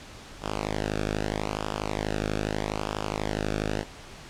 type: tone with flanger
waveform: sawtooth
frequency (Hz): 52.2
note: G#1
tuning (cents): +10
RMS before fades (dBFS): -30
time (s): 0.41-3.85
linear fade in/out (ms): 50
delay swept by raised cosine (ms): 0.48 to 1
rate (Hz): 0.79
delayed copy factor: -0.95
effects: pink hiss -45 dBFS RMS until 4.29 s + low-pass 7000 Hz 12 dB/octave